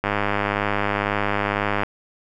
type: click train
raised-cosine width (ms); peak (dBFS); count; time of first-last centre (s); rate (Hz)
0.5; -6; 184; 0.04-1.834; 102
effects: none